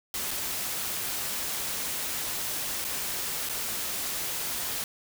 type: noise with dropouts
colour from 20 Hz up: white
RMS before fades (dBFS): -32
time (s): 0.14-4.84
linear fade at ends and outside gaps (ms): 1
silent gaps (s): 0.308-0.312 / 2.844-2.849 / 3.489-3.495
effects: none